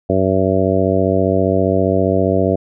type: harmonic tone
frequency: 95 Hz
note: F#2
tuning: 46 cents sharp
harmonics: 1 / 2 / 3 / 4 / 5 / 6 / 7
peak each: -20 / -20 / -20 / -20 / -20 / -20 / -20 dBFS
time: 0.09-2.56 s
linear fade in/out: 10 ms
effects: none